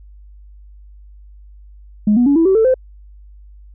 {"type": "tone with pitch steps", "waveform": "sine", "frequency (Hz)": [209.7, 243.7, 283.2, 329.1, 382.4, 444.3, 516.3], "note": ["G#3", "B3", "C#4", "E4", "G4", "A4", "C5"], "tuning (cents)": [17, -23, 37, -3, -43, 17, -23], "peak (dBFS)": -8, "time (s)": [2.07, 2.742], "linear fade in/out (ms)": 5, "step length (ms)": 96, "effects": ["tanh soft clip ceiling -5 dBFS", "added 50 Hz sine -38 dBFS peak until 3.74 s"]}